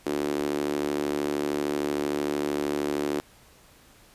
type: tone with high-pass filter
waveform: sawtooth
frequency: 73.1 Hz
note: D2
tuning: 7 cents flat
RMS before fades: -28 dBFS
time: 0.06-3.2 s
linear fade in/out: 0 ms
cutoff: 330 Hz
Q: 3.9
effects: pink hiss -55 dBFS RMS until 4.14 s + resampled to 32000 Hz